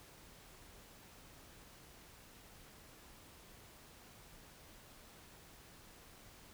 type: silence
effects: pink hiss -59 dBFS RMS until 6.53 s